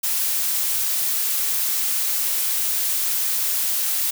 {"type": "noise", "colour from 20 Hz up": "blue", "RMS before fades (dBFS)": -22, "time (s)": [0.03, 4.11], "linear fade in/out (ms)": 10, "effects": []}